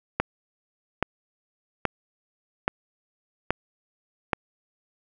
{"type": "click train", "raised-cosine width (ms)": 0.5, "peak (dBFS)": -6, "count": 6, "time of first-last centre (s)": [0.2, 4.332], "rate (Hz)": 1.21, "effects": []}